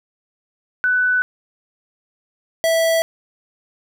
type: tone pair in turn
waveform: sine / square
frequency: 1495 / 656.2 Hz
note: F#6 / E5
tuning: +17 / -8 cents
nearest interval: octave + major second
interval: 1425 cents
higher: first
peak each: -14 / -15 dBFS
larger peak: first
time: 0.84-1.22 / 2.64-3.02 s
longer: neither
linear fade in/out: 0 ms
effects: none